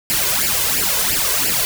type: noise with flanger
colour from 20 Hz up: white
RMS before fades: -18 dBFS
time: 0.1-1.65 s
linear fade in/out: 0 ms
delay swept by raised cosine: 0.4 to 2 ms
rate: 2.9 Hz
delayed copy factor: +0.75
effects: none